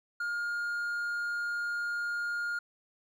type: tone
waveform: triangle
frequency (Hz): 1417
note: F6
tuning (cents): +25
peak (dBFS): -29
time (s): 0.2-2.59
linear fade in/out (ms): 5
effects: none